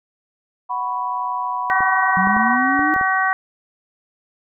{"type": "chord", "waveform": "sine", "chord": "F# suspended fourth", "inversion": "none", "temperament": "equal", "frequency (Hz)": [740, 987.8, 1108.7], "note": ["F#5", "B5", "C#6"], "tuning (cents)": [0, 0, 0], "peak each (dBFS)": [-28, -22, -28], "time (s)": [0.69, 2.57], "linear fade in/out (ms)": 20}
{"type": "harmonic tone", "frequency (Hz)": 379.4, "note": "F#4", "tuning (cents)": 43, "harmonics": [2, 3, 4, 5], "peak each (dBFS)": [-21, -21, -21, -21], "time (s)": [1.7, 3.33], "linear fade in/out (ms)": 0}
{"type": "clicks", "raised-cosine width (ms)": 2, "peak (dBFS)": -18, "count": 6, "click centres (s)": [1.806, 2.272, 2.367, 2.793, 2.963, 3.012]}
{"type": "linear sweep", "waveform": "sine", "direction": "up", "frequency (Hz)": [180.5, 311.1], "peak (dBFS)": -20, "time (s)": [2.17, 2.94], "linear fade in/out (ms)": 0}
{"effects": []}